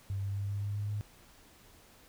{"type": "tone with pitch steps", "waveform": "sine", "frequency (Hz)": [98, 98.97, 99.94, 100.93, 101.93, 102.93, 103.95], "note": ["G2", "G2", "G2", "G#2", "G#2", "G#2", "G#2"], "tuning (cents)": [0, 17, 34, -49, -32, -15, 2], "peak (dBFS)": -32, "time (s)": [0.1, 1.01], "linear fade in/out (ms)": 0, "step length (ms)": 130, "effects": ["pink hiss -59 dBFS RMS until 2.08 s"]}